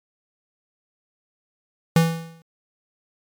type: tone with exponential decay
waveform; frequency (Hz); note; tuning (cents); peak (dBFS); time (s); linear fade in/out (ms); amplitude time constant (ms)
square; 164.81; E3; 0; -11; 1.96-2.42; 2; 98
effects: MP3 96 kbps